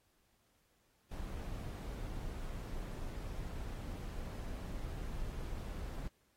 brown noise, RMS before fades -42 dBFS, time 1.11-6.08 s, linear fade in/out 5 ms, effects pink hiss -75 dBFS RMS until 6.36 s + AAC 48 kbps

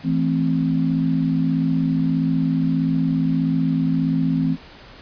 sine chord, A minor, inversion second, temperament equal, 164.81 / 220 / 261.6 Hz, E3 / A3 / C4, 0 / 0 / 0 cents, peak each -20 / -26 / -20 dBFS, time 0.03-4.57 s, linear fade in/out 50 ms, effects pink hiss -43 dBFS RMS until 5.01 s + resampled to 11025 Hz

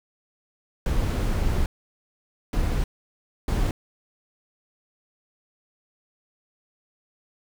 brown noise bursts at uneven times, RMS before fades -23 dBFS, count 3, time 0.86-1.66 / 2.53-2.84 / 3.48-3.71 s, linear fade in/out 2 ms, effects none

